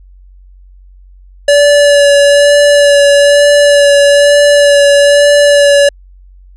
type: tone with vibrato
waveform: square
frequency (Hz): 574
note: D5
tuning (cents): -40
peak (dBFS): -4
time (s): 1.48-5.89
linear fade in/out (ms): 5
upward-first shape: sine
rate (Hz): 1.1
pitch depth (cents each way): 15
effects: added 46 Hz sine -35 dBFS peak until 6.56 s + resampled to 24000 Hz